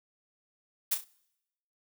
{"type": "noise with echo", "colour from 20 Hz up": "blue", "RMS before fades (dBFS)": -27, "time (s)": [0.91, 0.95], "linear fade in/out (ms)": 10, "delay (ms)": 32, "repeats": 3, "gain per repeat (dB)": -8, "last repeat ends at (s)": 1.046, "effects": ["noise-tail reverb RT60 0.9 s tail -25 dB re dry"]}